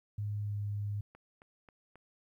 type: tone with pitch glide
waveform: sine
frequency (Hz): 103.83 to 102.76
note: G#2 to G#2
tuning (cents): 0 to -18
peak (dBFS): -33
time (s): 0.18-1.01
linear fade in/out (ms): 5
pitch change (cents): -18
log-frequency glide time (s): 0.41-0.56
type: click train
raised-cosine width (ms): 0.5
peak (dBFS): -40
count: 4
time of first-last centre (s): 1.15-1.956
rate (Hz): 3.72
effects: 12-bit